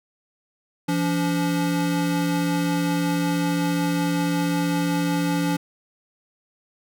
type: tone pair together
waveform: square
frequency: 170.7 / 286.3 Hz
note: F3 / D4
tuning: -39 / -44 cents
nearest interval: major sixth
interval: 895 cents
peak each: -24 dBFS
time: 0.88-5.57 s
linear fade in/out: 10 ms
effects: none